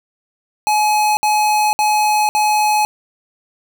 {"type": "tone bursts", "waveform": "square", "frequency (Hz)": 847, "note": "G#5", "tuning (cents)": 34, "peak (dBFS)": -13, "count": 4, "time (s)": [0.67, 2.85], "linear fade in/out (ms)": 0, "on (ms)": 500, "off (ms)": 60, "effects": []}